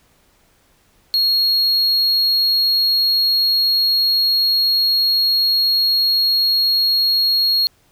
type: tone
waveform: triangle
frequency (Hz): 4297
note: C8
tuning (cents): +45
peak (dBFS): -12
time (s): 1.14-7.67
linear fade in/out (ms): 0
effects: pink hiss -57 dBFS RMS until 7.91 s